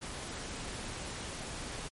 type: noise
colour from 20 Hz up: pink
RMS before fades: -41 dBFS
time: 0.01-1.89 s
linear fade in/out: 20 ms
effects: MP3 48 kbps